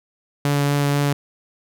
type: tone with vibrato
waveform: sawtooth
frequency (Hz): 143.1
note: D3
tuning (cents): -45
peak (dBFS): -13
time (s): 0.45-1.13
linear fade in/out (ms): 2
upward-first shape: triangle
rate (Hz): 4.1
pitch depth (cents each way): 10
effects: none